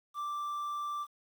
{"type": "tone with quantisation", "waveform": "triangle", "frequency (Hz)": 1174.7, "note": "D6", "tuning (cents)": 0, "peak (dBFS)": -32, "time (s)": [0.14, 1.07], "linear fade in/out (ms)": 50, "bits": 10, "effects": []}